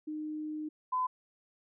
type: tone pair in turn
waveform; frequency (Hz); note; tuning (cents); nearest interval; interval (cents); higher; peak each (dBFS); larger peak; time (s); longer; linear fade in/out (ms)
sine; 306.4 / 1013.2; D#4 / B5; -27 / +44; octave + major sixth; 2071; second; -35 / -28; second; 0.07-0.69 / 0.92-1.07; first; 10
effects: none